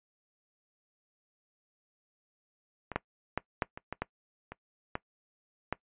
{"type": "clicks", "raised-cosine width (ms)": 0.5, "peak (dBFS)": [-22, -13, -14, -12, -26, -20, -16, -26, -17, -15], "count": 10, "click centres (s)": [2.917, 2.96, 3.376, 3.622, 3.775, 3.926, 4.02, 4.52, 4.954, 5.726], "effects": ["noise-tail reverb RT60 0.1 s tail -21 dB re dry", "resampled to 8000 Hz"]}